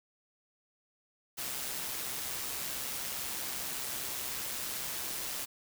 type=noise with amplitude modulation; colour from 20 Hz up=white; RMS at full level=-36 dBFS; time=1.37-5.46 s; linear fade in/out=20 ms; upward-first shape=sine; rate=131 Hz; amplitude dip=35%; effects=none